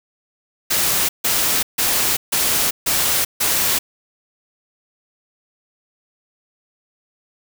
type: noise bursts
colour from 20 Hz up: white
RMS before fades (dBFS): -18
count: 6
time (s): 0.7-3.79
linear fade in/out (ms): 10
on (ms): 390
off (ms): 150
effects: none